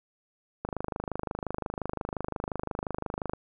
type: click train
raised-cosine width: 1 ms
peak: -17 dBFS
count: 70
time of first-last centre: 0.65-3.335 s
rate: 25.7 Hz
effects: none